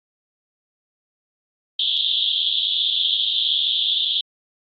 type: band-pass noise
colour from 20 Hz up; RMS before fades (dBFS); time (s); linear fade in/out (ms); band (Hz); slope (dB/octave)
pink; -21; 1.79-4.21; 5; 3200 to 3700; 96
effects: AAC 48 kbps